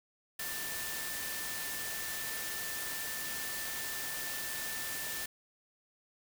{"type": "tone in noise", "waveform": "sine", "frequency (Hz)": 1774, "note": "A6", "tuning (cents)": 14, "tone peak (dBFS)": -43, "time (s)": [0.39, 5.26], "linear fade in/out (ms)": 5, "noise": "white", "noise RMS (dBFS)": -39, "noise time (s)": [0.39, 5.26], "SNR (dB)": -7, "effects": []}